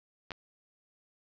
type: clicks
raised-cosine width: 0.3 ms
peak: -23 dBFS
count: 2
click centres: 0.307 / 0.318 s
effects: resampled to 16000 Hz + 10-bit